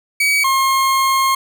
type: tone pair in turn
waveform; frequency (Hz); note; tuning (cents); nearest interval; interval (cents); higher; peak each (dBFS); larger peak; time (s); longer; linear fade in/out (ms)
40% pulse; 2271 / 1071.8; C#7 / C6; +41 / +41; octave + minor second; 1300; first; -12; neither; 0.2-0.44 / 0.44-1.35; second; 5
effects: none